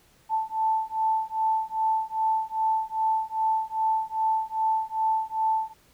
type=beating tone pair; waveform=sine; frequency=880 / 882.5 Hz; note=A5 / A5; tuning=0 / +5 cents; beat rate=2.5 Hz; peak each=-26 dBFS; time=0.29-5.74 s; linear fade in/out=50 ms; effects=pink hiss -60 dBFS RMS until 5.93 s

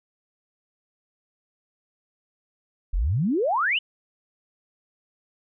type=exponential sweep; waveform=sine; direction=up; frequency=36.71 to 3113 Hz; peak=-20 dBFS; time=2.93-3.79 s; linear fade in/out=10 ms; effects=none

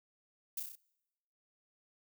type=noise with echo; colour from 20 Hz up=violet; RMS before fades=-37 dBFS; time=0.57-0.6 s; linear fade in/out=5 ms; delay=31 ms; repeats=5; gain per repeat=-3 dB; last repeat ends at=0.755 s; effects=noise-tail reverb RT60 1.0 s tail -26 dB re dry

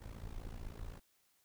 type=noise with amplitude modulation; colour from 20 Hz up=brown; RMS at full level=-43 dBFS; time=0-1 s; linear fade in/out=20 ms; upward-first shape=sine; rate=55.7 Hz; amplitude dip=85%; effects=white hiss -74 dBFS RMS until 1.44 s

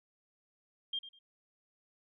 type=tone with echo; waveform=sine; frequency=3200 Hz; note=G7; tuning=35 cents sharp; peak=-33 dBFS; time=0.93-0.99 s; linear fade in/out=5 ms; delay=100 ms; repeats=2; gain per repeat=-13 dB; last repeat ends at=1.19 s; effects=none

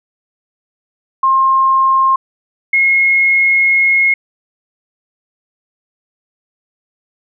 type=tone pair in turn; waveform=sine; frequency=1064 / 2161 Hz; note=C6 / C#7; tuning=+29 / -45 cents; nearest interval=octave; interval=1226 cents; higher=second; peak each=-8 dBFS; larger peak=neither; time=1.23-2.16 / 2.73-4.14 s; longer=second; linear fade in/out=5 ms; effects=none

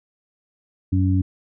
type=harmonic tone; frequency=93.6 Hz; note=F#2; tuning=20 cents sharp; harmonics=1 / 2 / 3; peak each=-17 / -26 / -22 dBFS; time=0.92-1.22 s; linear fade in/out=10 ms; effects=none

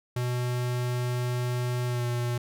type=tone with pitch glide; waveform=square; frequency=123.4 to 121 Hz; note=B2 to B2; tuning=-1 to -35 cents; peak=-27 dBFS; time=0.16-2.38 s; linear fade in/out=5 ms; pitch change=-34 cents; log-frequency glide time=1.87-2.04 s; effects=none

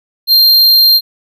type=tone; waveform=square; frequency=4186 Hz; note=C8; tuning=in tune; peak=-5 dBFS; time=0.27-1.01 s; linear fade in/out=50 ms; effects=none

